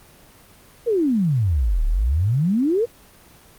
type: exponential two-way sweep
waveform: sine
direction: down then up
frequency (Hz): 497.2 to 34.31 to 497.2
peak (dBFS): -16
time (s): 0.86-2.86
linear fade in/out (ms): 20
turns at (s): 1.85
effects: pink hiss -49 dBFS RMS until 3.58 s + Opus 24 kbps